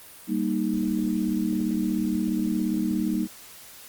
sine chord, Eb major, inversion first, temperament equal, 196 / 233.1 / 311.1 Hz, G3 / Bb3 / Eb4, 0 / 0 / 0 cents, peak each -27 dBFS, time 0.27-3.28 s, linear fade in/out 50 ms, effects white hiss -46 dBFS RMS until 3.88 s + Opus 32 kbps

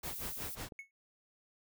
pink noise with tremolo, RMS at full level -42 dBFS, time 0.03-0.69 s, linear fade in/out 5 ms, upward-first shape sine, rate 5.5 Hz, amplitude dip 100%
violet noise, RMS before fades -43 dBFS, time 0.03-0.56 s, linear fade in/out 20 ms
click, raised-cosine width 2 ms, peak -35 dBFS, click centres 0.722 s
triangle tone with exponential decay, 2201 Hz, C#7, 13 cents flat, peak -38 dBFS, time 0.79-0.91 s, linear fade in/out 1 ms, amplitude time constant 24 ms
effects none

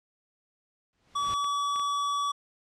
pink noise with exponential growth, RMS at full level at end -39 dBFS, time 0.93-1.34 s, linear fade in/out 0 ms, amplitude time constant 88 ms
square tone, 1143 Hz, D6, 47 cents flat, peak -27 dBFS, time 1.15-2.32 s, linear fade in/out 10 ms
clicks, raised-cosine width 0.3 ms, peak -28 dBFS, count 3, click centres 1.444 / 1.76 / 1.796 s
effects low-pass 6000 Hz 12 dB/octave

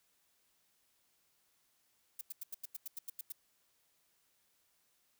violet noise bursts, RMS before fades -42 dBFS, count 11, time 2.19-3.322 s, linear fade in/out 5 ms, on 22 ms, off 89 ms, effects white hiss -75 dBFS RMS until 5.19 s

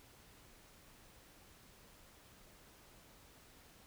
silence, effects pink hiss -62 dBFS RMS until 3.86 s

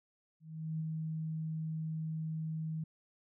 sine tone with ADSR envelope, 158.7 Hz, D#3, 35 cents sharp, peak -33 dBFS, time 0.4-2.84 s, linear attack 400 ms, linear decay 21 ms, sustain -2 dB, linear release 6 ms, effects none

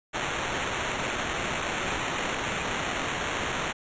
white noise with sample-and-hold, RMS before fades -30 dBFS, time 0.13-3.73 s, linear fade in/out 20 ms, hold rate 4900 Hz, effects resampled to 16000 Hz

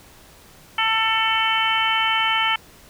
harmonic tone with a mistuned harmonic, 445 Hz, A4, 20 cents sharp, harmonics 2 / 3 / 4 / 5 / 6 / 7, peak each -24 / -24 / -27 / -24 / -28 / -23 dBFS, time 0.78-2.56 s, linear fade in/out 5 ms, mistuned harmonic 7, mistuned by -31 cents, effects pink hiss -48 dBFS RMS until 2.89 s

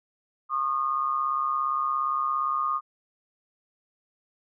sine tone pair together, 1085 / 1222.3 Hz, C#6 / D#6, -37 / -31 cents, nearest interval major second, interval 206 cents, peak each -29 / -25 dBFS, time 0.49-2.81 s, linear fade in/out 50 ms, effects none

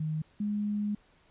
sine tone pair in turn, 155.56 / 207.6 Hz, D#3 / G#3, 0 / 0 cents, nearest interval perfect fourth, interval 500 cents, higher second, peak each -29 / -28 dBFS, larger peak second, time 0-0.22 / 0.4-0.95 s, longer second, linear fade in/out 5 ms, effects pink hiss -64 dBFS RMS until 1.3 s + resampled to 8000 Hz

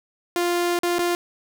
sawtooth tone with dropouts, 349.2 Hz, F4, in tune, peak -16 dBFS, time 0.36-1.15 s, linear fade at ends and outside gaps 1 ms, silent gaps 0.789-0.833 / 0.984-0.991 s, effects none

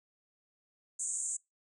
white band-pass noise, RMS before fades -36 dBFS, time 0.99-1.37 s, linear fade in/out 10 ms, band 6700 to 8700 Hz, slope 96 dB/octave, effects noise-tail reverb RT60 0.2 s tail -25 dB re dry

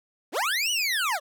25% pulse linear two-way sweep, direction up then down, 207.9 to 3001 to 540 Hz, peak -20 dBFS, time 0.32-1.2 s, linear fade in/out 50 ms, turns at 0.71 s, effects none

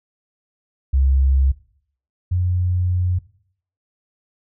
sine tone pair in turn, 67.1 / 89.96 Hz, C2 / F#2, +44 / -48 cents, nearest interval perfect fourth, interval 508 cents, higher second, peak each -13 / -16 dBFS, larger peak first, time 0.93-1.52 / 2.31-3.19 s, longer second, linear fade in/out 10 ms, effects noise-tail reverb RT60 0.6 s tail -18 dB re dry

